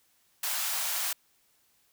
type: high-pass noise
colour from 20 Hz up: white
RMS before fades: -31 dBFS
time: 0.43-1.13 s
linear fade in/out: 5 ms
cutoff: 620 Hz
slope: 48 dB/octave
effects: white hiss -68 dBFS RMS until 1.92 s